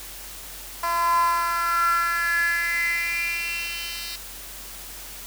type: tone with high-pass filter sweep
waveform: 10% pulse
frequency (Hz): 340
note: F4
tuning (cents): -46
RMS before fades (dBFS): -24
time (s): 0.83-4.16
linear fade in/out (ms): 5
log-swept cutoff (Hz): 880 to 3500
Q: 8.2
effects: added 46 Hz sine -45 dBFS peak until 5.26 s + white hiss -39 dBFS RMS until 5.26 s